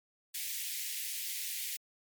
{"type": "high-pass noise", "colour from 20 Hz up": "white", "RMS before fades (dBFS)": -38, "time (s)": [0.34, 1.77], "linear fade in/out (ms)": 10, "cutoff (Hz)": 1900, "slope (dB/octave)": 48, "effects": ["MP3 96 kbps"]}